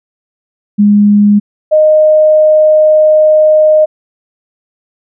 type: tone pair in turn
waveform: sine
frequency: 206 / 617.3 Hz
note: G#3 / D#5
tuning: -14 / -14 cents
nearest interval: octave + perfect fifth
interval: 1900 cents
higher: second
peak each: -3 dBFS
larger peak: neither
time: 0.78-1.4 / 1.71-3.86 s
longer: second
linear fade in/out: 20 ms
effects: none